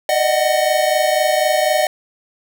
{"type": "tone cluster", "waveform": "square", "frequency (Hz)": [602, 626, 746], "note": ["D5", "D#5", "F#5"], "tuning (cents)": [43, 10, 14], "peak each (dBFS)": -19, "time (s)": [0.09, 1.87], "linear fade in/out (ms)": 2, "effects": []}